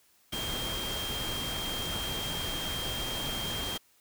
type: tone in noise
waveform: sine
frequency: 3200 Hz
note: G7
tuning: 35 cents sharp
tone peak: -35 dBFS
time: 0.32-3.78 s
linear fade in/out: 10 ms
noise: pink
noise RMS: -36 dBFS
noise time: 0.32-3.78 s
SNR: -2 dB
effects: white hiss -65 dBFS RMS until 4 s